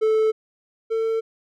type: tone pair in turn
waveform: triangle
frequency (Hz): 437.4 / 448.7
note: A4 / A4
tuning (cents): -10 / +34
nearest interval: unison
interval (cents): 44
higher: second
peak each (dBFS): -14 / -18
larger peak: first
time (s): 0.01-0.32 / 0.9-1.21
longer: neither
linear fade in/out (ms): 20
effects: none